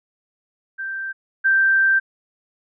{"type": "tone pair in turn", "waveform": "sine", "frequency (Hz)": [1568, 1568], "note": ["G6", "G6"], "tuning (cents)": [0, 0], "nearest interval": "unison", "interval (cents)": 0, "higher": "neither", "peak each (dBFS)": [-25, -13], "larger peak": "second", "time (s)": [[0.78, 1.13], [1.44, 2]], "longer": "second", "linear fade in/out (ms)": 20, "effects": []}